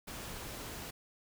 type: noise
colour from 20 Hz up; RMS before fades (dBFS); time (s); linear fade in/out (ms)
pink; -44; 0.07-0.91; 10
effects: none